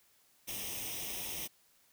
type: noise with comb filter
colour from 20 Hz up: white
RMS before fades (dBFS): -40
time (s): 0.47-1.48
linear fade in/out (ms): 20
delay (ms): 0.34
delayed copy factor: +0.75
effects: white hiss -68 dBFS RMS until 1.92 s